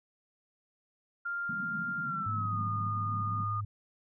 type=tone with pitch glide; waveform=sine; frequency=1396.9 to 1223.1 Hz; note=F6 to D#6; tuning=0 to -30 cents; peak=-32 dBFS; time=1.25-3.61 s; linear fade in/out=10 ms; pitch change=-230 cents; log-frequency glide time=2.03-2.6 s
type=band-pass noise; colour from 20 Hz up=pink; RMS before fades=-43 dBFS; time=1.49-3.44 s; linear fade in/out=5 ms; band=150 to 230 Hz; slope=48 dB/octave
type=tone with vibrato; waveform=sine; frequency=103.83 Hz; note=G#2; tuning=in tune; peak=-33 dBFS; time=2.26-3.65 s; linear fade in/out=5 ms; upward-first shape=triangle; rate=4.9 Hz; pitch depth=18 cents each way
effects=none